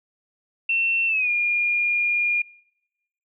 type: tone with pitch glide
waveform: sine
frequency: 2700 to 2419 Hz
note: E7 to D#7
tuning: +41 to -49 cents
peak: -19 dBFS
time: 0.69-2.42 s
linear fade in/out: 5 ms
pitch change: -190 cents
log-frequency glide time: 1.07-1.3 s
effects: noise-tail reverb RT60 1.0 s tail -25 dB re dry